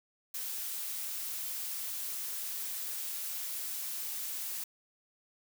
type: noise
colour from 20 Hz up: blue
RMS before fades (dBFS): -38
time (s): 0.34-4.64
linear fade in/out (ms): 5
effects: none